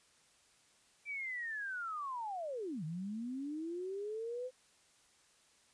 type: linear two-way sweep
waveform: sine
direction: down then up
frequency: 2349 to 150 to 515 Hz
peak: -38 dBFS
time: 1.05-4.51 s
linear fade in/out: 50 ms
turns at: 2.84 s
effects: white hiss -68 dBFS RMS until 5.73 s + resampled to 22050 Hz